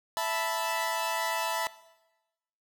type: chord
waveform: sawtooth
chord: E suspended fourth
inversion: none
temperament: equal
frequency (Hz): 659.3 / 880 / 987.8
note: E5 / A5 / B5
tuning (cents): 0 / 0 / 0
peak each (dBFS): -29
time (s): 0.17-1.67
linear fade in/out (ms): 0
effects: noise-tail reverb RT60 1.0 s tail -18 dB re dry